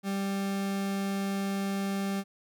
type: tone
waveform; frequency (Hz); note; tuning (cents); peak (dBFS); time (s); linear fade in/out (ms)
40% pulse; 196.6; G3; +5; -28; 0.03-2.24; 50
effects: none